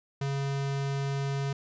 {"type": "tone", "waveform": "square", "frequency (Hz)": 138.59, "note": "C#3", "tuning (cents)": 0, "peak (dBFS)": -29, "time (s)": [0.21, 1.53], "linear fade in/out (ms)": 5, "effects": ["resampled to 16000 Hz"]}